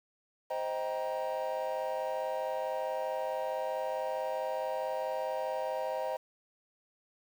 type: chord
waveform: triangle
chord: C minor seventh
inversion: none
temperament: just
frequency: 523.3 / 627.9 / 784.9 / 941.9 Hz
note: C5 / Eb5 / G5 / Bb5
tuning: 0 / +16 / +2 / +18 cents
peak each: -34 / -34 / -37 / -37 dBFS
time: 0.5-6.17 s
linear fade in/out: 10 ms
effects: tanh soft clip ceiling -22 dBFS + 9-bit